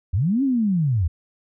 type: linear two-way sweep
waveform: sine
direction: up then down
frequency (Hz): 74.3 to 281.4 to 74.3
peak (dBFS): -17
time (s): 0.13-1.08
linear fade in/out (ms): 10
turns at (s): 0.43
effects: none